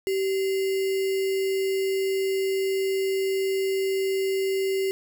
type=tone with sample-and-hold; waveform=sine; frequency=385.8 Hz; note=G4; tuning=28 cents flat; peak=-22 dBFS; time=0.07-4.91 s; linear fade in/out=0 ms; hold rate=2450 Hz; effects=none